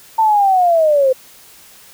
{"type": "linear sweep", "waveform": "sine", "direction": "down", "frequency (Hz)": [902, 510], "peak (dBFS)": -9, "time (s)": [0.18, 1.13], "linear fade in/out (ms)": 10, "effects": ["white hiss -43 dBFS RMS until 1.93 s"]}